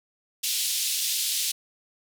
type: band-pass noise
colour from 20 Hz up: pink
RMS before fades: -27 dBFS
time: 0.43-1.52 s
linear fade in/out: 10 ms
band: 3200 to 15000 Hz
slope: 24 dB/octave
effects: none